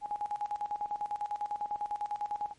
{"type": "tone with tremolo", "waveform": "sine", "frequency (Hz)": 830.6, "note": "G#5", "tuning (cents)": 0, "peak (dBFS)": -30, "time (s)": [0.01, 2.54], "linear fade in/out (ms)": 50, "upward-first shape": "square", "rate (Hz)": 10, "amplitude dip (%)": 80, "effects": ["pink hiss -65 dBFS RMS until 2.58 s", "MP3 48 kbps"]}